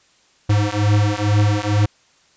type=beating tone pair; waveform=square; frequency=103 / 105.2 Hz; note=G#2 / G#2; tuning=-14 / +23 cents; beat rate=2.2 Hz; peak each=-18 dBFS; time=0.49-1.86 s; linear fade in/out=10 ms; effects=white hiss -56 dBFS RMS until 2.36 s + resampled to 16000 Hz